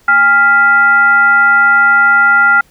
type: tone with frequency modulation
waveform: sine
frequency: 1396.9 Hz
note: F6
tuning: in tune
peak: -5 dBFS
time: 0.08-2.61 s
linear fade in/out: 5 ms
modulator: 583 Hz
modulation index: 0.54
effects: pink hiss -50 dBFS RMS until 2.7 s